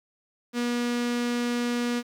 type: tone with notch filter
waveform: sawtooth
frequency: 240.8 Hz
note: B3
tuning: 44 cents flat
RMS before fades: -27 dBFS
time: 0.53-2.03 s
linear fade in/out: 50 ms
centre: 810 Hz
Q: 1.8
effects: low-pass 8000 Hz 12 dB/octave + 9-bit